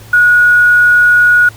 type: tone with quantisation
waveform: sine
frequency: 1454 Hz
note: F#6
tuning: 31 cents flat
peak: -4 dBFS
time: 0.13-1.49 s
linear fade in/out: 5 ms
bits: 5
effects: added 108 Hz sine -34 dBFS peak until 1.56 s + pink hiss -38 dBFS RMS until 1.56 s